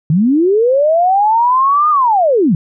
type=linear two-way sweep; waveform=sine; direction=up then down; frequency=143.5 to 1237 to 143.5 Hz; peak=-8 dBFS; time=0.1-2.55 s; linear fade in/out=2 ms; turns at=1.9 s; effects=none